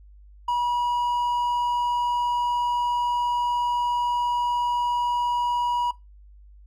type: tone with hard clipping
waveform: triangle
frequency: 967 Hz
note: B5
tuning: 37 cents flat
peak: -22 dBFS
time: 0.48-5.91 s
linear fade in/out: 5 ms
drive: 6 dB
effects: noise-tail reverb RT60 0.2 s tail -20 dB re dry + added 50 Hz sine -46 dBFS peak until 6.66 s